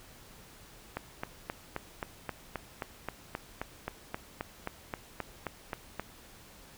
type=click train; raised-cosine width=0.5 ms; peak=-19 dBFS; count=20; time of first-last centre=0.97-5.996 s; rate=3.78 Hz; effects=pink hiss -54 dBFS RMS until 6.77 s